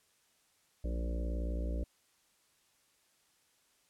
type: harmonic tone with a mistuned harmonic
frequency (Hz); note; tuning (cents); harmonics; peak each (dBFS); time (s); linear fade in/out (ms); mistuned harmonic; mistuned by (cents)
58.7; A#1; +13; 1 / 3 / 4 / 5 / 6 / 7 / 8 / 9 / 10; -33 / -45 / -52 / -46 / -51 / -56 / -52 / -50 / -49; 0.84-1.84; 5; 3; +65
effects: white hiss -71 dBFS RMS until 3.89 s + low-pass 11000 Hz 12 dB/octave